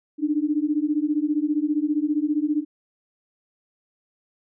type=beating tone pair; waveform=sine; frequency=292.4 / 307.4 Hz; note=D4 / D#4; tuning=-7 / -21 cents; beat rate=15 Hz; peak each=-23 dBFS; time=0.18-2.65 s; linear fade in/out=50 ms; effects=none